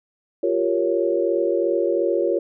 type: chord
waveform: sine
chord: G half-diminished seventh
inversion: third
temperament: equal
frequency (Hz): 349.2 / 392 / 466.2 / 554.4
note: F4 / G4 / Bb4 / Db5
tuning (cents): 0 / 0 / 0 / 0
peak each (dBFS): -22 / -25 / -24 / -23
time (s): 0.43-2.39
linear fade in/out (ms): 5
effects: none